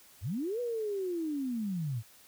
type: linear two-way sweep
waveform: sine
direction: up then down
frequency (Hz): 69.3 to 493.9 to 104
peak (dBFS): -31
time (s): 0.21-2.03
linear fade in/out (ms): 50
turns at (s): 0.6
effects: white hiss -58 dBFS RMS until 2.27 s